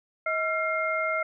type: tone cluster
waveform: sine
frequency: 637 / 1366 / 2124 Hz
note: D#5 / F6 / C7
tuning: +41 / -39 / +25 cents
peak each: -29 dBFS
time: 0.26-1.23 s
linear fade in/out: 5 ms
effects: none